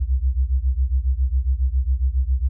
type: beating tone pair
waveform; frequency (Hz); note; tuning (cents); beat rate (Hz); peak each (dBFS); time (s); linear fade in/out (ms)
sine; 61.9 / 69.2; B1 / C#2; +5 / -2; 7.3; -19 / -21; 0-2.49; 20
effects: none